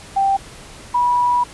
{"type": "tone pair in turn", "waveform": "sine", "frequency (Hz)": [784, 975.2], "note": ["G5", "B5"], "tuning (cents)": [0, -22], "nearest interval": "major third", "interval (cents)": 378, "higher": "second", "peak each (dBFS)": -13, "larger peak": "neither", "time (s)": [[0.16, 0.37], [0.94, 1.44]], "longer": "second", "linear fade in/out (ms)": 10, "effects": ["pink hiss -39 dBFS RMS until 1.53 s", "resampled to 24000 Hz"]}